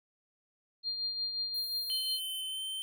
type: tone with tremolo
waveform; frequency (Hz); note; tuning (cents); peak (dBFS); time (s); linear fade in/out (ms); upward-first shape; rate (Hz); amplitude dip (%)
sine; 4200; C8; +6; -30; 0.83-2.2; 50; triangle; 5.6; 55
type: band-pass noise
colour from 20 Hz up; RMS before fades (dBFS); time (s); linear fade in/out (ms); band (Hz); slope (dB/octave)
white; -48; 1.54-2.41; 5; 10000 to 15000; 48
type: tone with pitch glide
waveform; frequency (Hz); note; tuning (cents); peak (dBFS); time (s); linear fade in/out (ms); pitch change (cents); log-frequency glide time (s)
square; 3064 to 3100; G7 to G7; -40 to -20; -36; 1.9-2.82; 0; +20; 2.47-2.62
effects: none